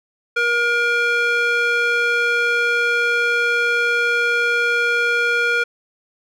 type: tone with band-pass filter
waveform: square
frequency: 474.6 Hz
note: A#4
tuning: 31 cents sharp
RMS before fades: -18 dBFS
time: 0.36-5.64 s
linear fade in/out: 10 ms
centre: 1800 Hz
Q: 3
effects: none